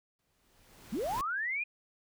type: noise with exponential growth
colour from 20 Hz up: pink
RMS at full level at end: -40 dBFS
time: 0.19-1.21 s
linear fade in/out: 0 ms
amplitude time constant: 220 ms
type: linear sweep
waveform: sine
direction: up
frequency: 170 to 2489 Hz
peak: -31 dBFS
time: 0.92-1.64 s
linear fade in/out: 10 ms
effects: none